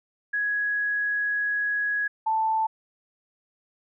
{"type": "tone pair in turn", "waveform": "sine", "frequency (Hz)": [1669, 882.4], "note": ["G#6", "A5"], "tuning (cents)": [8, 5], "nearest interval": "major seventh", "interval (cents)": 1103, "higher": "first", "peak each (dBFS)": [-23, -21], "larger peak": "second", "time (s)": [[0.33, 2.08], [2.26, 2.67]], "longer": "first", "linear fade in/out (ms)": 10, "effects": []}